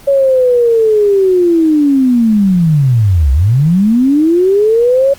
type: linear two-way sweep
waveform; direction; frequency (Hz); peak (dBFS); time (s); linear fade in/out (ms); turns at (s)
sine; down then up; 561 to 63 to 561; -6; 0.07-5.14; 10; 3.32
effects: pink hiss -38 dBFS RMS until 5.18 s + Opus 32 kbps